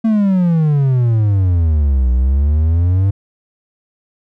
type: exponential two-way sweep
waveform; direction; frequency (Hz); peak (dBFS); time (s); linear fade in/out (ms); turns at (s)
triangle; down then up; 227.6 to 60.9 to 99.9; -8; 0.04-3.11; 10; 2.11
effects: none